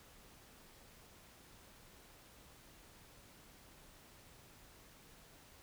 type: silence
effects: pink hiss -61 dBFS RMS until 5.62 s